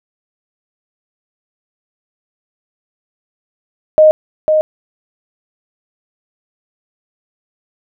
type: tone with echo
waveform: sine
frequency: 620 Hz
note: D#5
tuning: 6 cents flat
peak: -3 dBFS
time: 3.98-4.11 s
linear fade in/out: 0 ms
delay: 500 ms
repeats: 1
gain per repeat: -5 dB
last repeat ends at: 4.61 s
effects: none